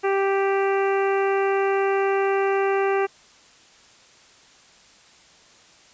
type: harmonic tone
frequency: 392 Hz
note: G4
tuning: in tune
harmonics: 1 / 2 / 3 / 4 / 5 / 6 / 7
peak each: -20 / -26 / -30 / -32 / -34 / -36 / -37 dBFS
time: 0.03-3.07 s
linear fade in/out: 20 ms
effects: white hiss -52 dBFS RMS until 5.93 s + resampled to 16000 Hz